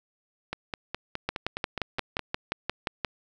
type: two click trains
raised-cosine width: 0.3 ms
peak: -15 / -11 dBFS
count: 9 / 11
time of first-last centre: 0.53-2.193 / 1.29-3.047 s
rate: 4.81 / 5.69 Hz
effects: none